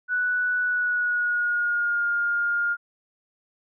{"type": "tone with pitch glide", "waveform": "sine", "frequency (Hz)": [1480, 1413.2], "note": ["F#6", "F6"], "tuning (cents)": [0, 20], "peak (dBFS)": -21, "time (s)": [0.08, 2.77], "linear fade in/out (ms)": 50, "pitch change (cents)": -80, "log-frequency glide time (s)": [0.61, 2.06], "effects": []}